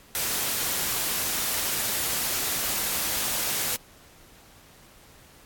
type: noise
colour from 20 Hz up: white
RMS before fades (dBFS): -27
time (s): 0.15-3.76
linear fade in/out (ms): 0
effects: pink hiss -53 dBFS RMS until 5.45 s + AAC 64 kbps